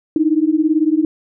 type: beating tone pair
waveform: sine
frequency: 303.3 / 321.3 Hz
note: D#4 / E4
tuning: -44 / -44 cents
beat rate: 18 Hz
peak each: -15 dBFS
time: 0.16-1.05 s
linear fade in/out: 2 ms
effects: none